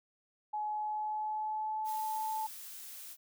sine tone with pitch glide, 847 to 872.8 Hz, G#5 to A5, +34 to -14 cents, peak -33 dBFS, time 0.53-2.47 s, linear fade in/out 10 ms, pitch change +52 cents, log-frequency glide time 0.65-2.22 s
blue noise, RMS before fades -47 dBFS, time 1.84-3.17 s, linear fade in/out 50 ms
effects none

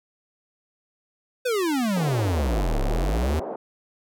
square exponential two-way sweep, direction down then up, 519 to 32.35 to 82.4 Hz, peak -22 dBFS, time 1.45-3.4 s, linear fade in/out 10 ms, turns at 2.81 s
white band-pass noise, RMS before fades -32 dBFS, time 1.96-3.56 s, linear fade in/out 5 ms, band 240 to 730 Hz, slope 24 dB/octave
effects none

